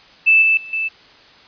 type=tone with level steps; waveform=sine; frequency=2637 Hz; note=E7; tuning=in tune; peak=-8 / -11 / -31 / -18 dBFS; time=0.26-0.89 s; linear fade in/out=20 ms; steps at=0.42 / 0.57 / 0.73 s; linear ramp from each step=2 ms; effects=white hiss -46 dBFS RMS until 1.47 s + resampled to 11025 Hz